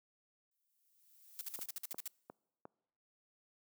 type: noise with exponential growth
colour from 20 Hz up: violet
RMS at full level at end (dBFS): -48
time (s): 0.51-1.66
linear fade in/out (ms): 5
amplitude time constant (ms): 250
type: noise bursts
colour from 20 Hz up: blue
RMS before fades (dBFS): -42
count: 10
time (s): 1.39-2.077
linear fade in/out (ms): 0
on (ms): 21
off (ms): 53
type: click train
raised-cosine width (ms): 1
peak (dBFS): -34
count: 4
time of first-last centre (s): 1.59-2.654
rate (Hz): 2.82
effects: noise-tail reverb RT60 1.0 s tail -26 dB re dry + high-pass 200 Hz 12 dB/octave